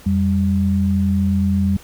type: tone pair together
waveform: sine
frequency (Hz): 87.31 / 196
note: F2 / G3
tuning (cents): 0 / 0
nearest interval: octave + major second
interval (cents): 1400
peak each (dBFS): -18 / -16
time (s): 0.06-1.77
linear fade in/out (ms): 5
effects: pink hiss -44 dBFS RMS until 1.83 s